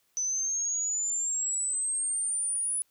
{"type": "exponential sweep", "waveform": "sine", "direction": "up", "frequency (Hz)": [6000, 9956], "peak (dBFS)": -27, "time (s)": [0.17, 2.82], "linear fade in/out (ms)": 0, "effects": ["white hiss -71 dBFS RMS until 2.9 s"]}